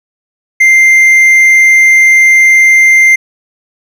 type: tone with hard clipping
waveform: triangle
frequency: 2093 Hz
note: C7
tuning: in tune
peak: -3 dBFS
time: 0.6-3.16 s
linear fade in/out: 10 ms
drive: 6 dB
effects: none